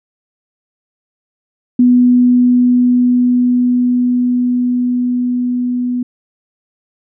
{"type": "tone with level ramp", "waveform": "sine", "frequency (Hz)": 246.9, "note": "B3", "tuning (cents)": 0, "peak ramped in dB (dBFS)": [-5, -14], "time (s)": [1.79, 6.03], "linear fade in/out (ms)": 5, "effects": []}